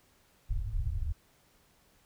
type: low-pass noise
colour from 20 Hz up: pink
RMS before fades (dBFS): -32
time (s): 0.49-1.13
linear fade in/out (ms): 20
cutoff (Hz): 110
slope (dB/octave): 48
effects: pink hiss -66 dBFS RMS until 2.05 s